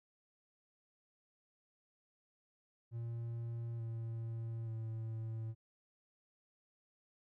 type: tone with pitch steps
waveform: triangle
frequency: 116.54 / 114.27 / 112.05 Hz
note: A#2 / A#2 / A2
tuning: 0 / -34 / +32 cents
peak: -37 dBFS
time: 2.91-5.55 s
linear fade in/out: 50 ms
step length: 880 ms
effects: none